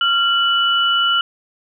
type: tone pair together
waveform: sine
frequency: 1382.9 / 2960 Hz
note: F6 / F#7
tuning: -17 / 0 cents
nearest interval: octave + minor second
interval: 1317 cents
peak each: -16 dBFS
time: 0.01-1.21 s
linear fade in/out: 2 ms
effects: none